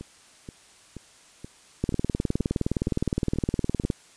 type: two click trains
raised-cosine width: 3 ms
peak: -24 / -11 dBFS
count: 9 / 41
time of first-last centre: 0.01-3.838 / 1.84-3.902 s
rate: 2.09 / 19.4 Hz
effects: white hiss -54 dBFS RMS until 4.16 s + resampled to 22050 Hz